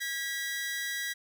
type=tone pair together; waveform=sawtooth; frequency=1633.9 / 1943 Hz; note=G#6 / B6; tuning=-29 / -29 cents; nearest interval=minor third; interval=300 cents; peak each=-34 / -30 dBFS; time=0-1.14 s; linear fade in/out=20 ms; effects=none